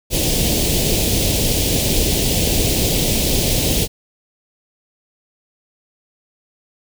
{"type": "band-stop noise", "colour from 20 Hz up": "pink", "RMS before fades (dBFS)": -17, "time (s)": [0.1, 3.88], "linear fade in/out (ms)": 50, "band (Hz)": [620, 2700], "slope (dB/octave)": 24, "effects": []}